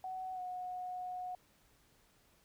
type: tone with pitch glide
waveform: sine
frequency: 748 to 729.2 Hz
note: F#5 to F#5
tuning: +19 to -25 cents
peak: -39 dBFS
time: 0.04-1.35 s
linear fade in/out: 2 ms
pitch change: -44 cents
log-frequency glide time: 0.34-0.4 s
effects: pink hiss -69 dBFS RMS until 2.44 s